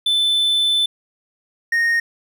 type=tone pair in turn; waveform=triangle; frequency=3520 / 1855 Hz; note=A7 / A#6; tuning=0 / -9 cents; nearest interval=major seventh; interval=1109 cents; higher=first; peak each=-13 dBFS; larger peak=neither; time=0.06-0.86 / 1.72-2 s; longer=first; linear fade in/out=5 ms; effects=none